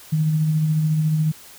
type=tone with tremolo; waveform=sine; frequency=155.56 Hz; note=D#3; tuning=in tune; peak=-15 dBFS; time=0.12-1.32 s; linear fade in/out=10 ms; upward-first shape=sine; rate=14 Hz; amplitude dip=30%; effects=white hiss -44 dBFS RMS until 1.58 s